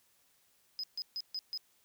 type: tone bursts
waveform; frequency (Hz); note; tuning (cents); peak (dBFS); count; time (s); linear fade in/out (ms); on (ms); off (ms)
triangle; 5040; D#8; +21; -33; 5; 0.79-1.575; 0; 45; 140
effects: tanh soft clip ceiling -31 dBFS + white hiss -70 dBFS RMS until 1.84 s